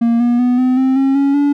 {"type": "tone with pitch steps", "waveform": "triangle", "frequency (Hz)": [233.1, 240.1, 247.2, 254.6, 262.3, 270.1, 278.2, 286.5], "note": ["A#3", "B3", "B3", "C4", "C4", "C#4", "C#4", "D4"], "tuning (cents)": [0, -49, 2, -47, 4, -45, 6, -43], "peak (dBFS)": -8, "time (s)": [0.01, 1.53], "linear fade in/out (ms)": 10, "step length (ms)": 190, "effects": []}